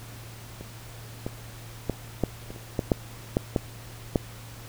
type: clicks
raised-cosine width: 2 ms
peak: -25 / -17 / -12 / -9 / -25 / -28 / -11 / -6 / -8 / -9 / -7 dBFS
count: 11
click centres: 0.61 / 1.265 / 1.897 / 2.237 / 2.505 / 2.562 / 2.792 / 2.918 / 3.369 / 3.562 / 4.158 s
effects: added 114 Hz sine -43 dBFS peak until 4.68 s + pink hiss -46 dBFS RMS until 4.68 s